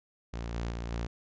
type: tone with level steps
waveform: sawtooth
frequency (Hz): 57.9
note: A#1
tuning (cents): -11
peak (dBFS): -31 / -28 / -31 / -28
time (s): 0.33-1.07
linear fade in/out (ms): 10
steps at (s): 0.54 / 0.7 / 0.91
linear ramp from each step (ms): 10
effects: resampled to 16000 Hz